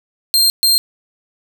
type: tone bursts at uneven times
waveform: sawtooth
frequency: 4186 Hz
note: C8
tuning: in tune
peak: -7 dBFS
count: 2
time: 0.34-0.5 / 0.63-0.78 s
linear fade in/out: 0 ms
effects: none